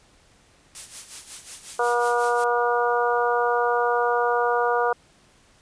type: noise with tremolo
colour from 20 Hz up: blue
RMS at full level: -33 dBFS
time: 0.75-2.44 s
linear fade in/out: 0 ms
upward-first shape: sine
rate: 5.5 Hz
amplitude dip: 70%
type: harmonic tone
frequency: 240 Hz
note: B3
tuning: 49 cents flat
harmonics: 2 / 3 / 4 / 5 / 6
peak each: -23 / -25 / -26 / -27 / -28 dBFS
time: 1.79-4.93 s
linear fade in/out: 5 ms
effects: pink hiss -57 dBFS RMS until 5.61 s + resampled to 22050 Hz